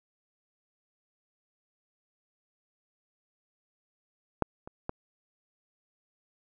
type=clicks; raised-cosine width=1 ms; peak=-10 / -28 / -18 dBFS; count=3; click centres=4.423 / 4.675 / 4.894 s; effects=none